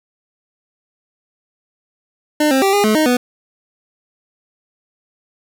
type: tone with pitch steps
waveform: 25% pulse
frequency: 301.4 / 265.9 / 390.7 / 406.9 / 215.1 / 310.7 / 247.2 Hz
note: D4 / C4 / G4 / G#4 / A3 / D#4 / B3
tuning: +45 / +28 / -6 / -35 / -39 / -2 / +2 cents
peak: -8 dBFS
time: 2.4-3.17 s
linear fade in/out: 5 ms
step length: 110 ms
effects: none